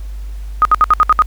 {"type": "tone bursts", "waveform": "sine", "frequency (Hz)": 1246, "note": "D#6", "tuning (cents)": 2, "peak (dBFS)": -5, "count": 7, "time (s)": [0.62, 1.221], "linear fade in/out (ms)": 0, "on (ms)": 31, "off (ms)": 64, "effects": ["added 50 Hz sine -23 dBFS peak until 1.26 s", "pink hiss -47 dBFS RMS until 1.26 s"]}